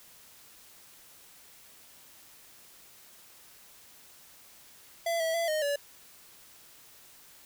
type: tone with pitch steps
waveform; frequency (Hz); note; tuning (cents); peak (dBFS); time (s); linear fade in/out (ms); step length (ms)
square; 674 / 651 / 673 / 618 / 572; E5 / E5 / E5 / D#5 / D5; +38 / -22 / +36 / -12 / -46; -28; 5.06-5.76; 5; 140
effects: white hiss -55 dBFS RMS until 7.45 s